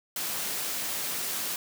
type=high-pass noise; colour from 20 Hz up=white; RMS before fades=-32 dBFS; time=0.16-1.56 s; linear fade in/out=2 ms; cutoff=130 Hz; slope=24 dB/octave; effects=none